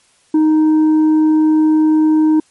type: tone with tanh clipping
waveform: triangle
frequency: 311.1 Hz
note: D#4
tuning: in tune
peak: -9 dBFS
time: 0.34-2.4 s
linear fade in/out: 5 ms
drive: 8 dB
effects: white hiss -54 dBFS RMS until 2.5 s + MP3 48 kbps